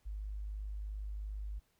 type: tone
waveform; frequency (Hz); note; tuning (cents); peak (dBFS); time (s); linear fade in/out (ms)
sine; 51.4; G#1; -17; -38; 0.05-1.6; 20
effects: pink hiss -75 dBFS RMS until 1.79 s

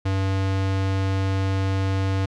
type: tone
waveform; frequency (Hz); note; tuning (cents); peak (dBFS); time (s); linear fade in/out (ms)
square; 96.3; G2; -30; -21; 0.05-2.26; 10
effects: low-pass 5000 Hz 12 dB/octave

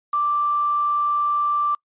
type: tone with quantisation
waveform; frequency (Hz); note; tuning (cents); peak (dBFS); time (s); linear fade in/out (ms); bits
sine; 1174.7; D6; 0; -18; 0.13-1.75; 5; 6
effects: noise-tail reverb RT60 0.1 s tail -26 dB re dry + resampled to 8000 Hz

